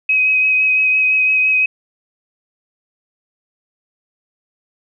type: tone with vibrato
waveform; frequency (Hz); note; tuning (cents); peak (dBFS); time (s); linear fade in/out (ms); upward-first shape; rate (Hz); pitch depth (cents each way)
sine; 2532; D#7; +30; -11; 0.09-1.66; 5; sine; 5.9; 15
effects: none